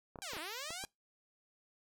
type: clicks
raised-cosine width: 1 ms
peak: -32 dBFS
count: 6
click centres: 0.158 / 0.188 / 0.334 / 0.367 / 0.706 / 0.839 s
type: linear two-way sweep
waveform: 5% pulse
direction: down then up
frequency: 817 to 292.7 to 817 Hz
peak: -30 dBFS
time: 0.22-0.85 s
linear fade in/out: 0 ms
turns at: 0.39 s
effects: noise-tail reverb RT60 0.2 s tail -25 dB re dry